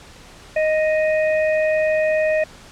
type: harmonic tone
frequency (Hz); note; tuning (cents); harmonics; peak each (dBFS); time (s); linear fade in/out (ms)
622.3; D#5; 0; 1 / 3 / 4; -16 / -26 / -28; 0.56-2.44; 5
effects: pink hiss -43 dBFS RMS until 2.71 s + low-pass 8000 Hz 12 dB/octave